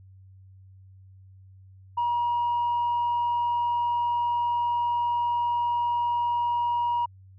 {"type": "tone", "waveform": "sine", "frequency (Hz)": 955, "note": "A#5", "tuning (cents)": 42, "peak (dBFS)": -21, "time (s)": [1.97, 7.06], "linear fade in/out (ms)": 10, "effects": ["tanh soft clip ceiling -20 dBFS", "added 95 Hz sine -48 dBFS peak until 7.38 s"]}